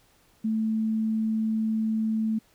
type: tone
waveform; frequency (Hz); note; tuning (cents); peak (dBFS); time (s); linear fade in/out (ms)
sine; 220; A3; 0; -23; 0.44-2.39; 10
effects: pink hiss -62 dBFS RMS until 2.54 s